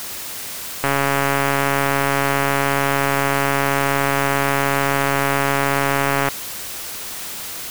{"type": "click train", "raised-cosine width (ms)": 0.5, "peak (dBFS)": -3, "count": 758, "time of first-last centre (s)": [0.84, 6.286], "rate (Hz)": 139, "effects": ["white hiss -30 dBFS RMS until 7.7 s"]}